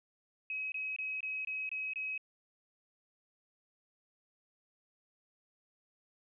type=tone bursts; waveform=sine; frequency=2547 Hz; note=D#7; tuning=40 cents sharp; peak=-35 dBFS; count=7; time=0.5-2.178 s; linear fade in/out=2 ms; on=220 ms; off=23 ms; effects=none